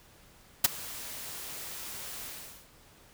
white noise with ADSR envelope, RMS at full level -18 dBFS, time 0.64-2.68 s, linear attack 7 ms, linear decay 18 ms, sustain -23 dB, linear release 430 ms, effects pink hiss -58 dBFS RMS until 3.13 s

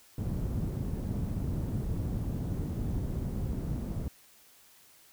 white low-pass noise, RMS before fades -33 dBFS, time 0.18-4.08 s, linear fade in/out 2 ms, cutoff 150 Hz, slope 12 dB/octave, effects white hiss -59 dBFS RMS until 5.12 s

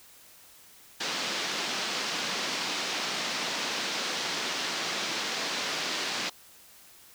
white band-pass noise, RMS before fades -32 dBFS, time 1-6.3 s, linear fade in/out 10 ms, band 170 to 5400 Hz, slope 24 dB/octave, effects white hiss -54 dBFS RMS until 7.14 s

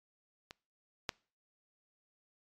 clicks, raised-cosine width 0.2 ms, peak -28 / -15 dBFS, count 2, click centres 0.509 / 1.092 s, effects noise-tail reverb RT60 0.4 s tail -25 dB re dry + MP3 96 kbps

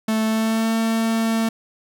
45% pulse tone with pitch glide, 219.7 to 225.2 Hz, A3 to A3, -2 to +40 cents, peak -18 dBFS, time 0.08-1.49 s, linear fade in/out 5 ms, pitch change +42 cents, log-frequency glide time 0.25-0.72 s, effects none

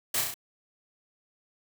white noise with echo, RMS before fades -28 dBFS, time 0.14-0.21 s, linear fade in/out 5 ms, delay 33 ms, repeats 4, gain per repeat -3 dB, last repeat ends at 0.342 s, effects none

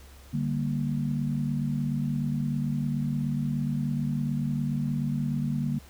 sine chord, G minor, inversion second, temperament equal with one note detuned, 146.32 / 196 / 233.1 Hz, D3 / G3 / Bb3, -6 / 0 / 0 cents, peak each -28 / -33 / -30 dBFS, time 0.33-5.79 s, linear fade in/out 10 ms, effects added 68 Hz sine -48 dBFS peak until 5.89 s + pink hiss -54 dBFS RMS until 5.89 s

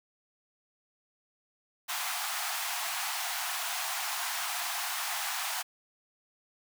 pink high-pass noise, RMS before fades -34 dBFS, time 1.88-5.63 s, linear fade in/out 20 ms, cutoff 690 Hz, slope 96 dB/octave, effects none

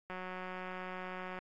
click train, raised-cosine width 0.5 ms, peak -28 dBFS, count 238, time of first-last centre 0.1-1.388 s, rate 184 Hz, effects AAC 64 kbps

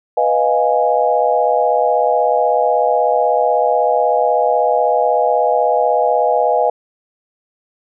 sine chord, F half-diminished seventh, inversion second, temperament equal, 493.9 / 622.3 / 698.5 / 830.6 Hz, Cb5 / Eb5 / F5 / Ab5, 0 / 0 / 0 / 0 cents, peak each -17 dBFS, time 0.17-6.7 s, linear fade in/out 5 ms, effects none

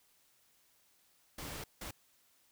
pink noise bursts at uneven times, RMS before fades -44 dBFS, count 2, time 1.38-1.64 / 1.81-1.91 s, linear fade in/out 5 ms, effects white hiss -70 dBFS RMS until 2.51 s

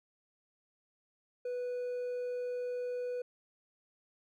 triangle tone with hard clipping, 493.3 Hz, B4, 2 cents flat, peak -35 dBFS, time 1.45-3.22 s, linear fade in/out 5 ms, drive 5 dB, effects none

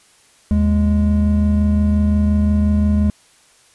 triangle tone pair together, 77.8 / 207.7 Hz, D#2 / G#3, 0 / 0 cents, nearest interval octave + perfect fourth, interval 1700 cents, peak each -13 dBFS, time 0.51-3.1 s, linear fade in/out 0 ms, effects white hiss -52 dBFS RMS until 3.74 s + resampled to 24000 Hz

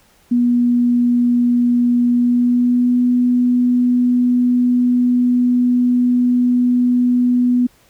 sine tone with pitch glide, 242.2 to 246.4 Hz, B3 to B3, -34 to -4 cents, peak -11 dBFS, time 0.31-7.67 s, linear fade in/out 10 ms, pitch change +30 cents, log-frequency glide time 2.11-3.01 s, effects pink hiss -53 dBFS RMS until 7.89 s

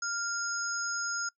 sine tone cluster, 1401 / 5100 / 6610 Hz, F6 / D#8 / G#8, +5 / +42 / -9 cents, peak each -33 / -38 / -36 dBFS, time 0.02-1.29 s, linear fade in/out 5 ms, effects noise-tail reverb RT60 0.1 s tail -22 dB re dry

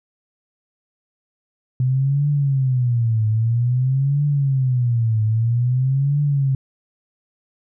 sine tone with vibrato, 125.8 Hz, B2, 32 cents sharp, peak -15 dBFS, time 1.8-6.55 s, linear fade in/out 2 ms, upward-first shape triangle, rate 0.51 Hz, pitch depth 270 cents each way, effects none

